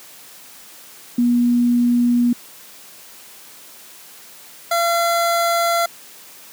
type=tone pair in turn; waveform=sine / 25% pulse; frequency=241.2 / 682.2 Hz; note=B3 / F5; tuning=-41 / -41 cents; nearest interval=octave + tritone; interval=1800 cents; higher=second; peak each=-12 dBFS; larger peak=neither; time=1.18-2.33 / 4.71-5.86 s; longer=neither; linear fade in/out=5 ms; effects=white hiss -42 dBFS RMS until 6.52 s + high-pass 150 Hz 12 dB/octave